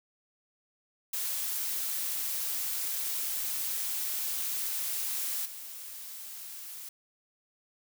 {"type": "noise with level steps", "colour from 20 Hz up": "blue", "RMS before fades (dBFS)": [-33, -43], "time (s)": [1.13, 6.89], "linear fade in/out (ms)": 5, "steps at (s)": 5.45, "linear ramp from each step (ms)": 10, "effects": []}